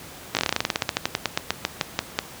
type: slowing click train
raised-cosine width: 0.2 ms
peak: -3 dBFS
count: 25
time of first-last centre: 0.35-2.189 s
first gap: 18 ms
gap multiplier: 1.11
effects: pink hiss -41 dBFS RMS until 2.4 s + high-pass 80 Hz 12 dB/octave